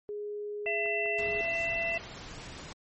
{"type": "tone", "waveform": "sine", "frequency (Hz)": 415.3, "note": "G#4", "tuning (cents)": 0, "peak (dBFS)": -34, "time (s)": [0.09, 1.41], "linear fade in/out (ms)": 0}
{"type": "harmonic tone", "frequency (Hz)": 670, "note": "E5", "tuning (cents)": 28, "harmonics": [1, 3, 4], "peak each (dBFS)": [-34, -34, -31], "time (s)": [0.66, 1.98], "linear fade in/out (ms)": 5}
{"type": "click train", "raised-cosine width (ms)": 0.5, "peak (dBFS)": -32, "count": 5, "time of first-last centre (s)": [0.66, 1.458], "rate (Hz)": 5.01}
{"type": "noise", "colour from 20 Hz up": "pink", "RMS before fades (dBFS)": -44, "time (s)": [1.18, 2.73], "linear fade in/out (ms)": 5}
{"effects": ["MP3 32 kbps"]}